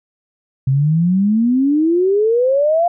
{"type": "exponential sweep", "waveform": "sine", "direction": "up", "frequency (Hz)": [129.7, 707], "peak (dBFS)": -11, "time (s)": [0.67, 2.88], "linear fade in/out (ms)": 5, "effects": []}